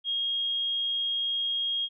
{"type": "tone", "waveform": "sine", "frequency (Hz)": 3259, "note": "G#7", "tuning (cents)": -33, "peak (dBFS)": -26, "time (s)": [0.04, 1.89], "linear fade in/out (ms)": 50, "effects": []}